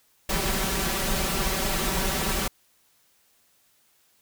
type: noise with comb filter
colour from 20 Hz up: pink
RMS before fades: -26 dBFS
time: 0.29-2.48 s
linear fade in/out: 5 ms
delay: 5.2 ms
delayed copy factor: +0.9
effects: white hiss -64 dBFS RMS until 4.21 s